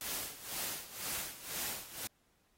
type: noise with tremolo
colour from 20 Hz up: white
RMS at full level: -38 dBFS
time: 0.01-2.07 s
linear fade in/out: 0 ms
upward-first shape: sine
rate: 2 Hz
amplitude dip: 80%
effects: pink hiss -74 dBFS RMS until 2.57 s + AAC 48 kbps